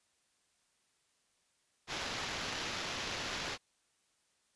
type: noise with sample-and-hold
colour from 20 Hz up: white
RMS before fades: -39 dBFS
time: 1.87-3.58 s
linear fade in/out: 50 ms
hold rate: 8820 Hz
effects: white hiss -75 dBFS RMS until 4.55 s + resampled to 22050 Hz